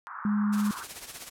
pink band-pass noise, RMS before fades -40 dBFS, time 0.07-0.84 s, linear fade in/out 0 ms, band 980 to 1500 Hz, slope 48 dB/octave
sine tone, 207.7 Hz, G#3, in tune, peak -23 dBFS, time 0.25-0.71 s, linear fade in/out 2 ms
white noise with tremolo, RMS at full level -38 dBFS, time 0.52-1.3 s, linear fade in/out 20 ms, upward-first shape sine, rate 16 Hz, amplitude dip 65%
effects low-pass 12000 Hz 12 dB/octave

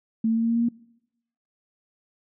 sine tone with pitch steps, 223.8 / 225.7 / 227.7 / 229.7 / 231.7 / 233.7 / 235.7 Hz, A3 / A3 / A#3 / A#3 / A#3 / A#3 / A#3, +30 / +44 / -40 / -25 / -10 / +5 / +19 cents, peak -19 dBFS, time 0.24-0.688 s, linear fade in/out 5 ms, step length 64 ms, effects noise-tail reverb RT60 0.8 s tail -22 dB re dry

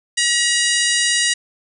harmonic tone, 957 Hz, A#5, 45 cents sharp, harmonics 2 / 3 / 4 / 5 / 6 / 7 / 8 / 9 / 10, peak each -20 / -22 / -23 / -24 / -25 / -25 / -26 / -27 / -27 dBFS, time 0.17-1.34 s, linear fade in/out 10 ms, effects none

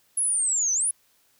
sine linear two-way sweep, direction down then up, 10760 to 5910 to 10760 Hz, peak -21 dBFS, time 0.17-0.91 s, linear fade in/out 5 ms, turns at 0.73 s, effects white hiss -64 dBFS RMS until 1.39 s

